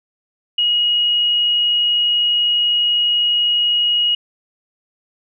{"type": "tone", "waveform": "sine", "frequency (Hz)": 2892, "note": "F#7", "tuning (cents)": -40, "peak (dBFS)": -13, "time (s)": [0.58, 4.15], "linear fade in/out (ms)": 5, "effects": []}